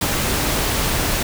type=noise; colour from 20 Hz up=pink; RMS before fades=-20 dBFS; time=0.01-1.23 s; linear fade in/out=5 ms; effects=none